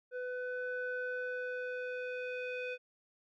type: tone with low-pass filter sweep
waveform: square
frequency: 500 Hz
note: B4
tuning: 21 cents sharp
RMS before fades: -39 dBFS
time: 0.11-2.78 s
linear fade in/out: 50 ms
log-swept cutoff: 1200 to 2600 Hz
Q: 3.4
effects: none